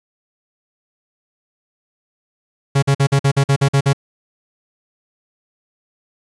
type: tone bursts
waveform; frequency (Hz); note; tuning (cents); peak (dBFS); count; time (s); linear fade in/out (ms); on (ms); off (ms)
45% pulse; 138.59; C#3; 0; -11; 10; 2.75-3.932; 10; 75; 48
effects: resampled to 22050 Hz + 7-bit